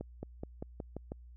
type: accelerating click train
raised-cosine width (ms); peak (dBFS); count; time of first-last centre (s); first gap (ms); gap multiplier
2; -26; 7; 0.01-1.119; 220; 0.93
effects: added 60 Hz sine -50 dBFS peak until 1.36 s

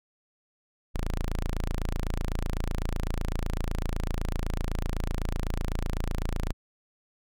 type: tone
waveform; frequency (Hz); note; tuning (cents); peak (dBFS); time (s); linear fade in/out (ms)
sawtooth; 27.94; A0; +27; -23; 0.94-6.53; 20
effects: none

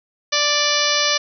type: harmonic tone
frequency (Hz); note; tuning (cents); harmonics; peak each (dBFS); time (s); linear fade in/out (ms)
587.3; D5; 0; 1 / 2 / 3 / 4 / 5 / 6 / 7 / 8 / 9 / 10; -25 / -25 / -25 / -25 / -25 / -25 / -25 / -25 / -25 / -25; 0.32-1.18; 10
effects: none

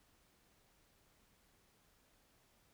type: silence
effects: pink hiss -72 dBFS RMS until 2.73 s

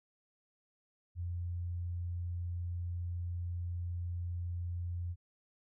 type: tone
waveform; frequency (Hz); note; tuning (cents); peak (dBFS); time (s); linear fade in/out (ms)
sine; 87.31; F2; 0; -35; 1.15-5.16; 50
effects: none

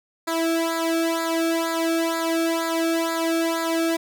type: tone with flanger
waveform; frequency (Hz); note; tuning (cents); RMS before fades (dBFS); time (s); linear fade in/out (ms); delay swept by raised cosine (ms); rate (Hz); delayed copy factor
sawtooth; 329.6; E4; 0; -23; 0.27-3.97; 10; 0.34 to 1.04; 2.1; -0.95
effects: none

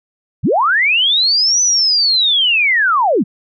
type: linear two-way sweep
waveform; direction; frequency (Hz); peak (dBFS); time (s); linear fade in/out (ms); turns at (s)
sine; up then down; 69.8 to 6050 to 148; -10; 0.43-3.24; 20; 1.62
effects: none

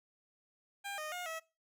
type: tone with pitch steps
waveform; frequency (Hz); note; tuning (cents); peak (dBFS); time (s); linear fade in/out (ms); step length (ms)
15% pulse; 800 / 615 / 715 / 647; G5 / D#5 / F5 / E5; +35 / -20 / +41 / -32; -33; 0.84-1.4; 20; 140
effects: noise-tail reverb RT60 0.3 s tail -22 dB re dry

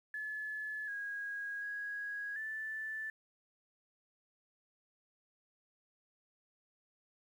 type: tone with pitch steps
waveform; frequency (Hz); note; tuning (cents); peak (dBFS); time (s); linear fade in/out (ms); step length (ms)
sine; 1718 / 1643 / 1656 / 1757; A6 / G#6 / G#6 / A6; -42 / -19 / -5 / -3; -38; 0.14-3.1; 2; 740
effects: 11-bit

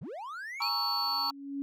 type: linear sweep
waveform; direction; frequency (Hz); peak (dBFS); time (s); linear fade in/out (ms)
triangle; up; 98.2 to 2598; -36; 0.01-0.69; 10
type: chord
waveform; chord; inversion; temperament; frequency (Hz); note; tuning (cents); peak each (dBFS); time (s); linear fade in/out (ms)
triangle; A# half-diminished seventh; third; equal; 830.6 / 932.3 / 1108.7 / 1318.5; G#5 / A#5 / C#6 / E6; 0 / 0 / 0 / 0; -37 / -34 / -35 / -36; 0.6-1.31; 5
type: tone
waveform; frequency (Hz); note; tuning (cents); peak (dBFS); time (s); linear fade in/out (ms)
triangle; 4449; C#8; +5; -29; 0.62-1.3; 0
type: tone with exponential growth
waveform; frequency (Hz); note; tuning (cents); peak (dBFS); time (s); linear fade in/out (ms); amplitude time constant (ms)
sine; 279; C#4; +11; -30; 0.88-1.62; 0; 160
effects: none

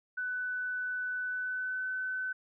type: tone with pitch glide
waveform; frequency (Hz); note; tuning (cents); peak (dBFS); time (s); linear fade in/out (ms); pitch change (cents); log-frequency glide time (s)
sine; 1496 to 1514.3; F#6 to F#6; +19 to +40; -32; 0.17-2.33; 10; +21; 1.22-1.87
effects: none

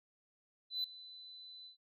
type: tone with ADSR envelope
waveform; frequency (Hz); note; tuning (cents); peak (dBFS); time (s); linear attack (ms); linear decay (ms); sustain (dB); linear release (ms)
sine; 4007; B7; +24; -30; 0.7-1.77; 140; 3; -20; 110
effects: tanh soft clip ceiling -32 dBFS

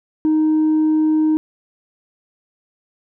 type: tone with tanh clipping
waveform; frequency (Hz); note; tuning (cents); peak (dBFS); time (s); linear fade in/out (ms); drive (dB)
triangle; 311.1; D#4; 0; -13; 0.25-1.37; 0; 6
effects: none

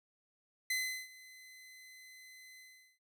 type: tone with ADSR envelope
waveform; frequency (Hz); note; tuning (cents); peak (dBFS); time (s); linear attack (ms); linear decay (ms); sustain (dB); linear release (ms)
sawtooth; 2035; C7; -49; -28; 0.7-2.99; 5; 370; -22; 400
effects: none

